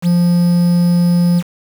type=tone with quantisation; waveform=triangle; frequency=174.4 Hz; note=F3; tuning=2 cents flat; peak=-7 dBFS; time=0.02-1.43 s; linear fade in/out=50 ms; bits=5; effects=none